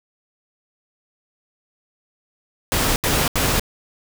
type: noise bursts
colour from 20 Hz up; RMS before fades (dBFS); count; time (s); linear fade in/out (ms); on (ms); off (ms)
pink; -19; 3; 2.72-3.596; 0; 240; 78
effects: none